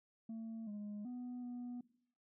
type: tone with pitch steps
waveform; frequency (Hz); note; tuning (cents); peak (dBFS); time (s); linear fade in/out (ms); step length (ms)
sine; 225 / 207.3 / 247 / 244.4; A3 / G#3 / B3 / B3; +39 / -3 / 0 / -18; -40; 0.29-1.81; 5; 380
effects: noise-tail reverb RT60 0.6 s tail -20 dB re dry + tanh soft clip ceiling -42 dBFS